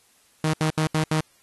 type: tone bursts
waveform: sawtooth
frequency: 156.4 Hz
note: D#3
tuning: 9 cents sharp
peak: -16 dBFS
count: 5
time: 0.44-1.206 s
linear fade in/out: 2 ms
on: 94 ms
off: 74 ms
effects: white hiss -60 dBFS RMS until 1.42 s + AAC 32 kbps